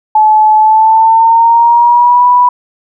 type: tone with pitch glide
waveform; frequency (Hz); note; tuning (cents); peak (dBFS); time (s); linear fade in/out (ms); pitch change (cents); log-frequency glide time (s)
sine; 861 to 983.3; A5 to B5; -38 to -8; -3; 0.15-2.49; 5; +230; 0.57-2.26
effects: none